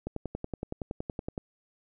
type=click train; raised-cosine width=2 ms; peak=-20 dBFS; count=15; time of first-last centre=0.07-1.378 s; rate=10.7 Hz; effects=none